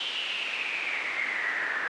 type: noise with band-pass filter sweep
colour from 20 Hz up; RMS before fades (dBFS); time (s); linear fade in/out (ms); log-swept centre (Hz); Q
brown; -31; 0-1.88; 5; 3100 to 1700; 7.9
effects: high-pass 300 Hz 12 dB/octave + resampled to 22050 Hz